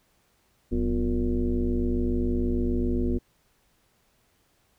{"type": "tone with frequency modulation", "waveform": "sine", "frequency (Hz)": 138.59, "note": "C#3", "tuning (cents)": 0, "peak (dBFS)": -22, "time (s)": [0.71, 3.19], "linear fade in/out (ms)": 20, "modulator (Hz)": 108, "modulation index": 2.2, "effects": ["pink hiss -67 dBFS RMS until 4.78 s"]}